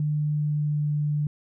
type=tone with pitch glide; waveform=sine; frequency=150 to 148.36 Hz; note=D3 to D3; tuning=+37 to +18 cents; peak=-22 dBFS; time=0-1.27 s; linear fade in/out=2 ms; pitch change=-19 cents; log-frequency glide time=0.12-0.9 s; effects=none